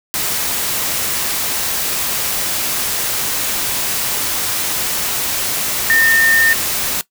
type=tone in noise; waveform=sine; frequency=1817 Hz; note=A#6; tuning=45 cents flat; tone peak=-10 dBFS; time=5.9-6.53 s; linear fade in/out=0 ms; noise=white; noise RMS=-19 dBFS; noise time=0.14-7.01 s; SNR=+6 dB; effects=noise-tail reverb RT60 0.1 s tail -18 dB re dry